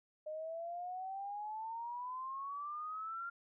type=exponential sweep; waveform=sine; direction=up; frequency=610 to 1396.9 Hz; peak=-40 dBFS; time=0.26-3.3 s; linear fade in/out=10 ms; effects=none